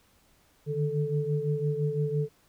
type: tone cluster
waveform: sine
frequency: 146.7 / 152.6 / 438 Hz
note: D3 / D#3 / A4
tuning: -2 / -33 / -8 cents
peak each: -30 dBFS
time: 0.66-2.29 s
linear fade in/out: 50 ms
effects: pink hiss -64 dBFS RMS until 2.48 s